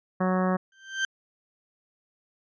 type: harmonic tone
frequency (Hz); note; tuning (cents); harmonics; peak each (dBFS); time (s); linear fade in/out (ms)
185; F#3; 0; 1 / 2 / 3 / 4 / 5 / 6 / 7 / 8 / 9 / 10; -24 / -32 / -30 / -33 / -38 / -33 / -37 / -43 / -39 / -44; 0.2-0.57; 10
type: tone with exponential growth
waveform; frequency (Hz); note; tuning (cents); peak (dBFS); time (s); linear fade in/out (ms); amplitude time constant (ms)
35% pulse; 1564; G6; -4; -20; 0.72-1.05; 2; 71
effects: resampled to 16000 Hz